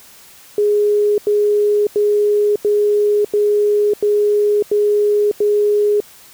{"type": "tone bursts", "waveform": "sine", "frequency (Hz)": 415.3, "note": "G#4", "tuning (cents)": 0, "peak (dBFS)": -11, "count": 8, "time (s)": [0.58, 6.003], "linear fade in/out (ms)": 2, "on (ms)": 600, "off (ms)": 89, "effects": ["white hiss -43 dBFS RMS until 6.33 s"]}